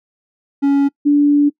triangle / sine tone pair in turn, 280 / 289.9 Hz, C#4 / D4, +18 / -22 cents, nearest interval minor second, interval 60 cents, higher second, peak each -8 dBFS, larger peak neither, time 0.62-0.89 / 1.05-1.5 s, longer second, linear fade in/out 20 ms, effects noise-tail reverb RT60 0.1 s tail -23 dB re dry

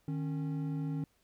triangle tone pair together, 154.1 / 274.3 Hz, D#3 / C#4, -16 / -18 cents, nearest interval minor seventh, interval 998 cents, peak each -32 / -36 dBFS, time 0.08-1.04 s, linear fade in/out 2 ms, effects pink hiss -72 dBFS RMS until 1.23 s

